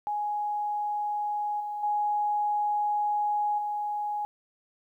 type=tone with level steps; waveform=sine; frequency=833 Hz; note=G#5; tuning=5 cents sharp; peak=-27 / -31 / -24 / -28 dBFS; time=0.07-4.25 s; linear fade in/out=0 ms; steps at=1.6 / 1.83 / 3.58 s; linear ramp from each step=5 ms; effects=11-bit